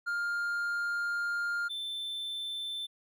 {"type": "tone pair in turn", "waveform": "triangle", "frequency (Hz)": [1405, 3540], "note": ["F6", "A7"], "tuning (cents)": [10, 10], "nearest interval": "octave + major third", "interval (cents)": 1600, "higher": "second", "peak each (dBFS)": [-28, -33], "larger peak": "first", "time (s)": [[0.06, 1.69], [1.69, 2.87]], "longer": "first", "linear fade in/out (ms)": 20, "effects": []}